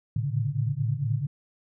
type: tone cluster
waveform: sine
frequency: 110 / 114.2 / 137.4 / 146.6 Hz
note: A2 / A#2 / C#3 / D3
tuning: 0 / -35 / -15 / -3 cents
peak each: -30 dBFS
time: 0.16-1.27 s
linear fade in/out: 5 ms
effects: none